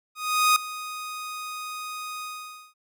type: tone with ADSR envelope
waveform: sawtooth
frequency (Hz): 1244.5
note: D#6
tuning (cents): 0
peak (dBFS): -12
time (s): 0.15-2.74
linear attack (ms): 410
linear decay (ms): 3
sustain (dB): -17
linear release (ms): 510
effects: none